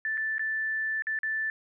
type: tone with dropouts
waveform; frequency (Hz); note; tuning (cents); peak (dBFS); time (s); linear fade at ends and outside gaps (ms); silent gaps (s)
sine; 1760; A6; 0; -27; 0.05-1.5; 1; 0.173-0.177 / 0.382-0.394 / 1.022-1.069 / 1.189-1.232
effects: none